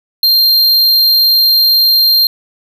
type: tone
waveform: square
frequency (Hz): 4186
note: C8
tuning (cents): 0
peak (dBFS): -7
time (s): 0.23-2.27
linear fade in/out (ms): 2
effects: none